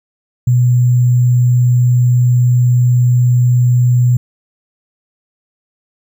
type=tone with sample-and-hold; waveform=sine; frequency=123.47 Hz; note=B2; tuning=in tune; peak=-7 dBFS; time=0.47-4.17 s; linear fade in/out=5 ms; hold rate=7350 Hz; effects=none